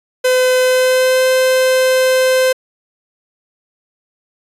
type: tone with pitch glide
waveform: 45% pulse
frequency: 509 to 516.7 Hz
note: C5 to C5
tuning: -48 to -22 cents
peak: -10 dBFS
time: 0.24-2.53 s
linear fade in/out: 10 ms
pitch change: +26 cents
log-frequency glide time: 0.59-1.28 s
effects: resampled to 32000 Hz